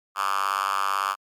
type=tone with high-pass filter; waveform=5% pulse; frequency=98 Hz; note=G2; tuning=in tune; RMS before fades=-25 dBFS; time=0.15-1.16 s; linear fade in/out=50 ms; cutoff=1200 Hz; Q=5.3; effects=MP3 96 kbps